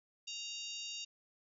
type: harmonic tone with a mistuned harmonic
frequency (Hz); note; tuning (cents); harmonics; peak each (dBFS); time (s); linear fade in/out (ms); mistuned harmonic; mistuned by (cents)
932.3; A#5; 0; 3 / 4 / 5 / 6 / 7 / 8; -45 / -47 / -49 / -51 / -52 / -53; 0.27-1.05; 10; 8; -69
effects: none